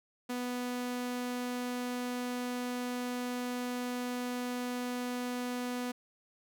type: tone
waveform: sawtooth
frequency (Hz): 246.9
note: B3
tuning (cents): 0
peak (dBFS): -30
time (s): 0.29-5.92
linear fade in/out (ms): 10
effects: none